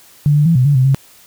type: tone with pitch steps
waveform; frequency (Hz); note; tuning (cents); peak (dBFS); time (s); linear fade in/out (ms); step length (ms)
sine; 146.7 / 148 / 166.8 / 126.7 / 144 / 129.4 / 135.4; D3 / D3 / E3 / B2 / D3 / C3 / C#3; -2 / +14 / +21 / +45 / -34 / -19 / -40; -8; 0.26-0.946; 0; 98
effects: white hiss -45 dBFS RMS until 1.26 s